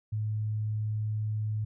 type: tone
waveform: sine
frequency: 107.4 Hz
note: A2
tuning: 41 cents flat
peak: -28 dBFS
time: 0.12-1.65 s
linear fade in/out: 10 ms
effects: none